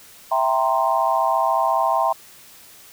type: chord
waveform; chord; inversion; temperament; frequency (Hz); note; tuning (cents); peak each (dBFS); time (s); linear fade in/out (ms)
sine; C dominant seventh; first; equal; 659.3 / 784 / 932.3 / 1046.5; E5 / G5 / Bb5 / C6; 0 / 0 / 0 / 0; -22; 0.31-2.13; 10
effects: white hiss -46 dBFS RMS until 2.92 s